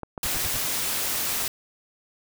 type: clicks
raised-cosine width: 1 ms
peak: -19 dBFS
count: 2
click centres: 0.033 / 0.178 s
type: noise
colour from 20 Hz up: white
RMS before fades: -27 dBFS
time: 0.23-1.48 s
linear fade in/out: 2 ms
type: noise bursts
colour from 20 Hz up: brown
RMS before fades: -34 dBFS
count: 4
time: 0.24-0.572 s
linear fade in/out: 5 ms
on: 35 ms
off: 64 ms
effects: none